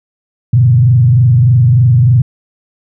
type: tone with frequency modulation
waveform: sine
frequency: 122.2 Hz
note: B2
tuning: 18 cents flat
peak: -4 dBFS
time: 0.53-2.22 s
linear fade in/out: 5 ms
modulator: 23.3 Hz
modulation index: 0.76
effects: none